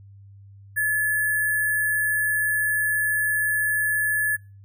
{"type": "tone with sample-and-hold", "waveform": "sine", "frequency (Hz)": 1716, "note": "A6", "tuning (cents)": -44, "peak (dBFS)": -19, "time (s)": [0.76, 4.37], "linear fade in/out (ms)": 20, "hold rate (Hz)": 11025, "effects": ["noise-tail reverb RT60 0.3 s tail -24 dB re dry", "added 99 Hz sine -44 dBFS peak until 4.64 s"]}